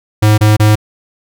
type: tone bursts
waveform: square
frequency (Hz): 106.6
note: G#2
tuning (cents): +46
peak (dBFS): -6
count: 3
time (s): 0.22-0.756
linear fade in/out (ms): 10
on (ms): 160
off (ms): 28
effects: none